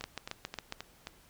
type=two click trains; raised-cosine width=0.2 ms; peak=-19 / -22 dBFS; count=6 / 5; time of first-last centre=0.04-0.724 / 0.01-1.071 s; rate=7.31 / 3.77 Hz; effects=pink hiss -61 dBFS RMS until 1.29 s